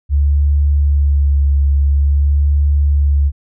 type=tone with vibrato; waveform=sine; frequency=71.2 Hz; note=C#2; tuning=47 cents sharp; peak=-9 dBFS; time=0.09-3.32 s; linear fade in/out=50 ms; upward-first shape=sine; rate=0.49 Hz; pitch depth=24 cents each way; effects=none